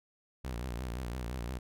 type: tone with vibrato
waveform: sawtooth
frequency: 61.2 Hz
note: B1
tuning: 15 cents flat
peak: -32 dBFS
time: 0.44-1.59 s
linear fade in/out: 10 ms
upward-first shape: triangle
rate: 5.8 Hz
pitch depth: 150 cents each way
effects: none